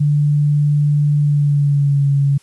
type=tone with pitch glide; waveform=sine; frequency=146.83 to 140.2 Hz; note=D3 to C#3; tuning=0 to +20 cents; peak=-11 dBFS; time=0-2.38 s; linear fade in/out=10 ms; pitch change=-80 cents; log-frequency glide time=1.2-2.08 s; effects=white hiss -52 dBFS RMS until 2.42 s + resampled to 24000 Hz